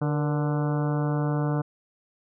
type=harmonic tone with a mistuned harmonic; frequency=147.5 Hz; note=D3; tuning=8 cents sharp; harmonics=1 / 2 / 3 / 4 / 5 / 6 / 7 / 8 / 9 / 10; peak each=-24 / -30 / -34 / -36 / -38 / -40 / -41 / -42 / -43 / -44 dBFS; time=0.01-1.62 s; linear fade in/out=10 ms; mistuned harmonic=3; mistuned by=+78 cents; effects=none